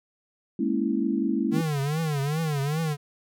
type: chord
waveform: sine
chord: A# half-diminished seventh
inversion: third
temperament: equal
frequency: 207.7 / 233.1 / 277.2 / 329.6 Hz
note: G#3 / A#3 / C#4 / E4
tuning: 0 / 0 / 0 / 0 cents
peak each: -28 dBFS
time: 0.59-1.61 s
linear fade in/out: 5 ms
type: tone with vibrato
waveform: square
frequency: 150 Hz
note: D3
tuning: 37 cents sharp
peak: -25 dBFS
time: 1.51-2.97 s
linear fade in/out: 50 ms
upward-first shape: triangle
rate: 2.5 Hz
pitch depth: 180 cents each way
effects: none